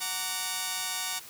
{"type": "chord", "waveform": "5% pulse", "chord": "Gb augmented", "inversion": "none", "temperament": "just", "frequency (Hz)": [740, 925, 1156.2], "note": ["Gb5", "Bb5", "D6"], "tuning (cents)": [0, -14, -27], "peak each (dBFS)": -24, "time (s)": [0, 1.2], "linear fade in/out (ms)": 20, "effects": ["white hiss -47 dBFS RMS until 1.29 s"]}